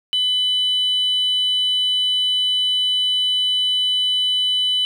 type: tone pair together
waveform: sine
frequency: 3000 / 3949 Hz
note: F#7 / B7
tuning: +23 / -1 cents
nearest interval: perfect fourth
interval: 476 cents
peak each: -15 / -27 dBFS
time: 0.13-4.85 s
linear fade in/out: 0 ms
effects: tanh soft clip ceiling -12 dBFS + 8-bit